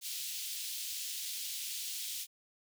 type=high-pass noise; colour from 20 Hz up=pink; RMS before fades=-40 dBFS; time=0.01-2.27 s; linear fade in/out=50 ms; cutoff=3100 Hz; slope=24 dB/octave; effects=none